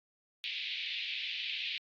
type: band-pass noise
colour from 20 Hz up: pink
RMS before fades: -38 dBFS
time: 0.44-1.78 s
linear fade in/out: 0 ms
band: 2300 to 4000 Hz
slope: 48 dB/octave
effects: AAC 48 kbps